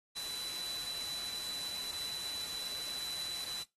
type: tone in noise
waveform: sine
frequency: 3983 Hz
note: B7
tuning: 14 cents sharp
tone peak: -40 dBFS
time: 0.15-3.64 s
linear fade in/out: 20 ms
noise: white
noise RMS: -44 dBFS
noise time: 0.15-3.64 s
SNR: +1 dB
effects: noise-tail reverb RT60 0.2 s tail -19 dB re dry + AAC 32 kbps